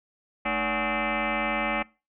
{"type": "tone with frequency modulation", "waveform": "sine", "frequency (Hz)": 747, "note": "F#5", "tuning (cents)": 16, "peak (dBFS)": -24, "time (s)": [0.45, 1.83], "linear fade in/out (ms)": 10, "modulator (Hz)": 264, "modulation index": 6.8, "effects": ["noise-tail reverb RT60 0.3 s tail -23 dB re dry"]}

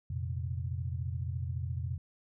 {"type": "chord", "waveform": "sine", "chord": "F suspended fourth", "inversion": "none", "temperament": "equal", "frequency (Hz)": [87.31, 116.54, 130.81], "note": ["F2", "Bb2", "C3"], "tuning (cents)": [0, 0, 0], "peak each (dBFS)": [-35, -39, -38], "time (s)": [0.1, 1.98], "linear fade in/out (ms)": 5, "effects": []}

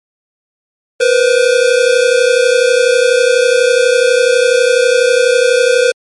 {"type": "tone pair together", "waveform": "square", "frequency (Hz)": [479.8, 511.9], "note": ["A#4", "C5"], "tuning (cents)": [50, -38], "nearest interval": "minor second", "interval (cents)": 112, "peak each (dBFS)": -11, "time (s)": [1, 5.92], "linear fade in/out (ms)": 10, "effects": ["low-pass 10000 Hz 12 dB/octave", "MP3 48 kbps"]}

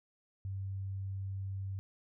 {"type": "tone", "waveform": "sine", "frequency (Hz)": 96.9, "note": "G2", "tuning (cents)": -20, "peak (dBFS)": -36, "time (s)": [0.45, 1.79], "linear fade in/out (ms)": 0, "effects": []}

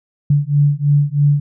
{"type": "beating tone pair", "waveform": "sine", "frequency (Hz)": [143.2, 146.3], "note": ["D3", "D3"], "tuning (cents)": [-43, -6], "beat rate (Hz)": 3.1, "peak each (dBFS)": -14, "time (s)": [0.3, 1.4], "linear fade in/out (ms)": 5, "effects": []}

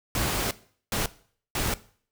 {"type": "noise bursts at uneven times", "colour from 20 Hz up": "pink", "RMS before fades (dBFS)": -27, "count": 3, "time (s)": [[0.15, 0.51], [0.92, 1.06], [1.55, 1.74]], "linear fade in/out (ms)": 2, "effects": ["noise-tail reverb RT60 0.5 s tail -18 dB re dry"]}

